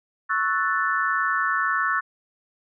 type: chord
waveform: sine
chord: F# minor seventh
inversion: second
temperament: equal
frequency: 1108.7 / 1318.5 / 1480 / 1760 Hz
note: C#6 / E6 / F#6 / A6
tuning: 0 / 0 / 0 / 0 cents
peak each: -26 dBFS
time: 0.29-2.01 s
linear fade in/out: 20 ms
effects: none